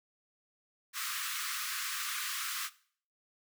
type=high-pass noise; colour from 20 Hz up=pink; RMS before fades=-37 dBFS; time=0.93-2.7 s; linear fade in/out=50 ms; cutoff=1100 Hz; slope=96 dB/octave; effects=noise-tail reverb RT60 0.5 s tail -18 dB re dry